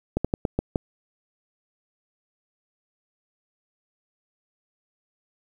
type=slowing click train; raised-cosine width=2 ms; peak=-9 dBFS; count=6; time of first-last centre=0.17-0.758 s; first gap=76 ms; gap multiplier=1.22; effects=8-bit